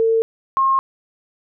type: tone pair in turn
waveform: sine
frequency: 451 / 1072.7 Hz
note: A4 / C6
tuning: +43 / +43 cents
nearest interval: octave + minor third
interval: 1500 cents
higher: second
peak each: -13 dBFS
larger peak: neither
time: 0-0.22 / 0.57-0.79 s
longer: neither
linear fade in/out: 0 ms
effects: none